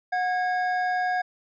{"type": "tone pair together", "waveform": "triangle", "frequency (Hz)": [730, 1640.5], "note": ["F#5", "G#6"], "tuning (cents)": [-24, -22], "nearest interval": "octave + major second", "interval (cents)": 1402, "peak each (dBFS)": [-22, -27], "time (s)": [0.12, 1.22], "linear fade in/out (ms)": 10, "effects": ["resampled to 16000 Hz"]}